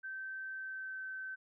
sine tone with pitch glide, 1549 to 1537.4 Hz, G6 to G6, -21 to -34 cents, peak -40 dBFS, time 0.03-1.36 s, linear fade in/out 20 ms, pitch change -13 cents, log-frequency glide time 0.52-1.03 s, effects none

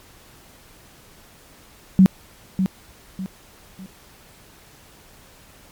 sine tone with echo, 189 Hz, F#3, 37 cents sharp, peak -7 dBFS, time 1.99-2.06 s, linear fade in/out 0 ms, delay 600 ms, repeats 3, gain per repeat -9 dB, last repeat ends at 3.86 s, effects pink hiss -49 dBFS RMS until 5.71 s + MP3 96 kbps

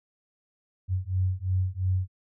sine beating tone pair, 91.6 / 94.5 Hz, F#2 / F#2, -17 / +37 cents, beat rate 2.9 Hz, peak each -27 dBFS, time 0.88-2.08 s, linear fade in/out 50 ms, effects none

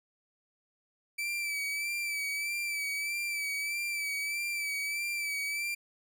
40% pulse tone with vibrato, 2316 Hz, D7, 25 cents flat, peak -31 dBFS, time 1.18-5.75 s, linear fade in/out 10 ms, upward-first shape sine, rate 1.6 Hz, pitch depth 42 cents each way, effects none

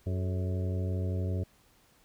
harmonic tone with a mistuned harmonic, 92.5 Hz, F#2, in tune, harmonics 1 / 2 / 3 / 4 / 5 / 6 / 7, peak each -29 / -39 / -43 / -43 / -44 / -46 / -48 dBFS, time 0.06-1.44 s, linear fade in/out 10 ms, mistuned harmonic 5, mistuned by -83 cents, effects pink hiss -64 dBFS RMS until 2.04 s

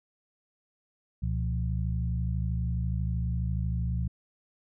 sine tone cluster, 68.4 / 120.7 / 174.7 Hz, C#2 / B2 / F3, -23 / -39 / +1 cents, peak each -29 / -31 / -35 dBFS, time 1.22-4.08 s, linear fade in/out 10 ms, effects none

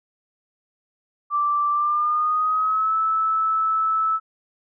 sine tone with pitch glide, 1172 to 1307.9 Hz, D6 to E6, -4 to -14 cents, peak -18 dBFS, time 1.3-4.2 s, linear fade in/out 50 ms, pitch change +190 cents, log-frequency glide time 1.71-2.95 s, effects none

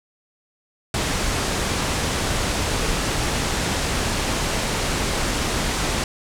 pink low-pass noise, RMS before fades -23 dBFS, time 0.94-6.04 s, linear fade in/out 2 ms, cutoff 9400 Hz, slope 24 dB/octave, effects none

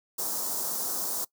white band-stop noise, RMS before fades -31 dBFS, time 0.18-1.25 s, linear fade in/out 10 ms, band 1200 to 5100 Hz, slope 24 dB/octave, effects noise-tail reverb RT60 0.1 s tail -22 dB re dry + high-pass 200 Hz 12 dB/octave

